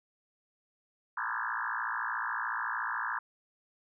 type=tone with frequency modulation; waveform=sine; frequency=1318.5 Hz; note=E6; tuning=in tune; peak=-31 dBFS; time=1.17-3.19 s; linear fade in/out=5 ms; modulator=56.9 Hz; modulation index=7; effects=none